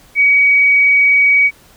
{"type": "tone", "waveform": "sine", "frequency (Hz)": 2262, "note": "C#7", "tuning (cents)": 34, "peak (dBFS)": -7, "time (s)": [0.15, 1.51], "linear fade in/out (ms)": 50, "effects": ["pink hiss -46 dBFS RMS until 1.76 s"]}